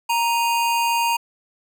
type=tone pair together; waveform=square; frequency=934 / 2491 Hz; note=A#5 / D#7; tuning=+3 / +1 cents; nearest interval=octave + perfect fourth; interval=1698 cents; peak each=-19 / -28 dBFS; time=0.09-1.17 s; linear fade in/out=10 ms; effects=none